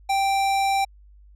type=tone with hard clipping; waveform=sine; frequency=784 Hz; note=G5; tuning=in tune; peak=-21 dBFS; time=0.09-0.85 s; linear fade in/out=10 ms; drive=18 dB; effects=added 50 Hz sine -47 dBFS peak until 1.35 s